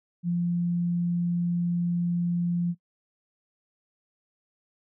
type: tone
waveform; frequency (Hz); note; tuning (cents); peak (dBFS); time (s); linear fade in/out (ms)
sine; 173.5; F3; -11; -23; 0.23-2.75; 50
effects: noise-tail reverb RT60 0.1 s tail -21 dB re dry